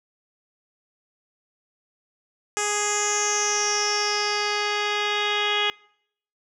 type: tone with low-pass filter sweep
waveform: 10% pulse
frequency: 415.3 Hz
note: G#4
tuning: in tune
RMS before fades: -24 dBFS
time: 2.57-5.7 s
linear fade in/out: 0 ms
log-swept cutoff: 7900 to 3300 Hz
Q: 7
effects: noise-tail reverb RT60 0.7 s tail -25 dB re dry